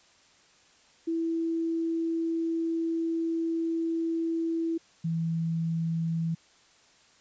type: tone pair in turn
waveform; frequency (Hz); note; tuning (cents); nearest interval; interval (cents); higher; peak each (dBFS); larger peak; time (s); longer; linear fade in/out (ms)
sine; 329.6 / 164.44; E4 / E3; 0 / -4; octave; 1204; first; -26; neither; 1.07-4.78 / 5.04-6.35; first; 10
effects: white hiss -60 dBFS RMS until 7.2 s + resampled to 16000 Hz